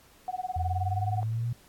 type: tone with tremolo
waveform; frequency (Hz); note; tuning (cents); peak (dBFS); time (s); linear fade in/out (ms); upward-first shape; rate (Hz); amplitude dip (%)
sine; 740; F#5; 0; -27; 0.28-1.23; 0; sine; 19; 100
type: linear sweep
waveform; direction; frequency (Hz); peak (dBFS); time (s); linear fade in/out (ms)
sine; up; 82.41 to 120.9; -27; 0.56-1.53; 5
effects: pink hiss -58 dBFS RMS until 1.68 s + AAC 64 kbps